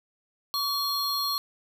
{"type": "tone pair together", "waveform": "square", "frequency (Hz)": [1132, 4254], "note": ["C#6", "C8"], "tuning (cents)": [36, 28], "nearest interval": "octave + major seventh", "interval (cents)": 2292, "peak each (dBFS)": [-31, -28], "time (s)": [0.54, 1.38], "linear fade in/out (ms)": 0, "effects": []}